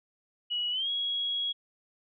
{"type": "tone with pitch glide", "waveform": "sine", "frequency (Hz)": [2922, 3318], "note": ["F#7", "G#7"], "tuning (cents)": [-22, -2], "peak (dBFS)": -28, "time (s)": [0.5, 1.53], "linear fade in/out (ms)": 20, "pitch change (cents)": 220, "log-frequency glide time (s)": [0.71, 0.89], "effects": []}